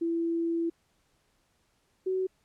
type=tone pair in turn; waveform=sine; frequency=334.2 / 375.1 Hz; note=E4 / F#4; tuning=+24 / +24 cents; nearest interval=major second; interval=200 cents; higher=second; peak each=-26 dBFS; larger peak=neither; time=0.01-0.7 / 2.06-2.27 s; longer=first; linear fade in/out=10 ms; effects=pink hiss -71 dBFS RMS until 2.44 s + low-pass 11000 Hz 12 dB/octave

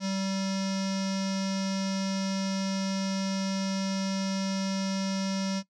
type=tone with low-pass filter; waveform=square; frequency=193.1 Hz; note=G3; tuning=26 cents flat; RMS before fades=-30 dBFS; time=0-5.63 s; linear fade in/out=50 ms; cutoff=5600 Hz; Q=4.3; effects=noise-tail reverb RT60 0.1 s tail -17 dB re dry

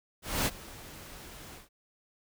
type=noise with ADSR envelope; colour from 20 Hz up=pink; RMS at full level=-27 dBFS; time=0.22-1.69 s; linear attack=240 ms; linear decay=42 ms; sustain=-20 dB; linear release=150 ms; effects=none

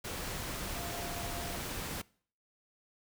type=tone in noise; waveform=sine; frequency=694 Hz; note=F5; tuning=11 cents flat; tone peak=-44 dBFS; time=0.75-1.56 s; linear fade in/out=10 ms; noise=pink; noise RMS=-39 dBFS; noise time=0.04-2.02 s; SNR=-8 dB; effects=noise-tail reverb RT60 0.5 s tail -23 dB re dry

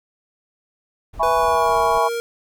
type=noise with tremolo; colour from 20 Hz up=brown; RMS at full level=-36 dBFS; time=1.13-1.99 s; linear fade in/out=10 ms; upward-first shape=triangle; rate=3.6 Hz; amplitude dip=45%
type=chord; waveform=sine; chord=C# minor seventh; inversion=first; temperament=equal; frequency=659.3 / 830.6 / 987.8 / 1108.7 Hz; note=E5 / G#5 / B5 / C#6; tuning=0 / 0 / 0 / 0 cents; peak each=-21 dBFS; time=1.19-2.09 s; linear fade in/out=20 ms
type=tone with pitch glide; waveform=square; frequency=493.9 to 467.5 Hz; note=B4 to A#4; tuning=0 to +5 cents; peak=-23 dBFS; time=1.23-2.2 s; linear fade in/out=0 ms; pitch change=-95 cents; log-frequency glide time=1.35-1.77 s
effects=none

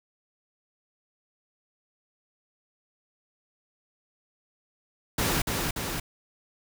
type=noise with echo; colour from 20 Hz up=pink; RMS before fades=-26 dBFS; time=5.18-5.42 s; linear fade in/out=5 ms; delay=290 ms; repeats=2; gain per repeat=-3 dB; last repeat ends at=6 s; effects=none

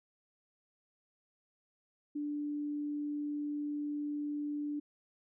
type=tone; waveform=sine; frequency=293.7 Hz; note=D4; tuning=in tune; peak=-34 dBFS; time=2.15-4.8 s; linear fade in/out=10 ms; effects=none

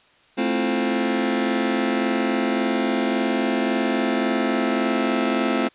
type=chord; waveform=sawtooth; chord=F major seventh; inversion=first; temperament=just; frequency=218.3 / 261.9 / 327.4 / 349.2 Hz; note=A3 / C4 / E4 / F4; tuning=-13 / +2 / -12 / 0 cents; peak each=-21 / -19 / -25 / -22 dBFS; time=0.37-5.69 s; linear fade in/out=20 ms; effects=white hiss -56 dBFS RMS until 5.74 s + resampled to 8000 Hz

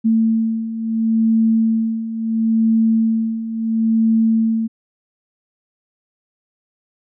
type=beating tone pair; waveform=sine; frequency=223.6 / 224.33 Hz; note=A3 / A3; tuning=+28 / +34 cents; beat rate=0.73 Hz; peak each=-20 / -15 dBFS; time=0.04-4.68 s; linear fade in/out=20 ms; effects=none

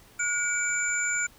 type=tone cluster; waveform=sine; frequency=1444 / 2292 / 7110 Hz; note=F#6 / D7 / A8; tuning=-43 / -43 / +17 cents; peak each=-28 / -31 / -29 dBFS; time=0.19-1.27 s; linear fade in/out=10 ms; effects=pink hiss -55 dBFS RMS until 1.38 s

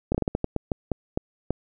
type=slowing click train; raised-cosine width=2 ms; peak=-10 dBFS; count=12; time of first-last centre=0.12-1.506 s; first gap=26 ms; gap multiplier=1.29; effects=none

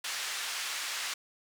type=band-pass noise; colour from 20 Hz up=pink; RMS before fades=-36 dBFS; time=0.04-1.14 s; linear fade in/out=5 ms; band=1600 to 8400 Hz; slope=12 dB/octave; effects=none

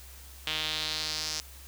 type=tone with band-pass filter sweep; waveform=sawtooth; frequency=155.56 Hz; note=D#3; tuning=in tune; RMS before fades=-33 dBFS; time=0.47-1.4 s; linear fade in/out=0 ms; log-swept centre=3200 to 5500 Hz; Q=3.2; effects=added 66 Hz sine -48 dBFS peak until 1.67 s + white hiss -51 dBFS RMS until 1.67 s

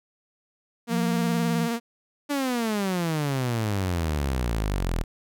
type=tone with vibrato; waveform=sawtooth; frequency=233.1 Hz; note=A#3; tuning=in tune; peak=-21 dBFS; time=0.87-1.8 s; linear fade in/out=50 ms; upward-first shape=square; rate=19 Hz; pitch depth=23 cents each way
type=tone with pitch glide; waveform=sine; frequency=175.6 to 167.48 Hz; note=F3 to E3; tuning=+10 to +28 cents; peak=-24 dBFS; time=0.89-1.69 s; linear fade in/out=50 ms; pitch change=-82 cents; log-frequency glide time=1.07-1.55 s
type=exponential sweep; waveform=sawtooth; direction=down; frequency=293.7 to 38.89 Hz; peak=-20 dBFS; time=2.29-5.04 s; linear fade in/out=20 ms
effects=none

